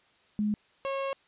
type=tone pair in turn; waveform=sine / 30% pulse; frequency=210 / 545.6 Hz; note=G#3 / C#5; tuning=+19 / -28 cents; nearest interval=octave + perfect fourth; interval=1653 cents; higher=second; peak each=-25 / -27 dBFS; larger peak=first; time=0.39-0.54 / 0.85-1.13 s; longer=second; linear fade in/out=0 ms; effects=white hiss -64 dBFS RMS until 1.27 s + resampled to 8000 Hz